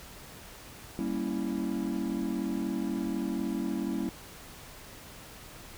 triangle chord, G diminished seventh, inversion none, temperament equal, 196 / 233.1 / 277.2 / 329.6 Hz, G3 / Bb3 / Db4 / Fb4, 0 / 0 / 0 / 0 cents, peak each -33 dBFS, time 0.99-4.09 s, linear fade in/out 0 ms, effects pink hiss -48 dBFS RMS until 5.77 s

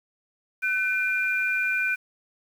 sine tone pair together, 1510.6 / 2398 Hz, F#6 / D7, +35 / +36 cents, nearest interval minor sixth, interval 801 cents, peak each -25 dBFS, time 0.62-1.96 s, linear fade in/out 20 ms, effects 8-bit

